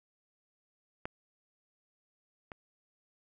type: clicks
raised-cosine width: 0.5 ms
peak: -21 / -28 dBFS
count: 2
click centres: 1.055 / 2.518 s
effects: none